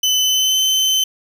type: tone with pitch glide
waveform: 30% pulse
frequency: 3023 to 3067 Hz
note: F#7 to G7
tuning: +36 to -38 cents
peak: -11 dBFS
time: 0.03-1.04 s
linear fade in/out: 5 ms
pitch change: +26 cents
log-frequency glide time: 0.2-0.62 s
effects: 8-bit